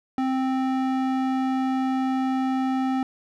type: tone with band-pass filter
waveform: square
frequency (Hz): 262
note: C4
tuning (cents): +2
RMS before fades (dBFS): -24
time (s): 0.18-3.03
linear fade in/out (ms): 2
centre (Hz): 550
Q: 0.74
effects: none